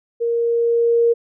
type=tone with level ramp; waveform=sine; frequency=467.5 Hz; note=A#4; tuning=5 cents sharp; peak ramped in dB=-17 to -11 dBFS; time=0.2-1.14 s; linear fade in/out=20 ms; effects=none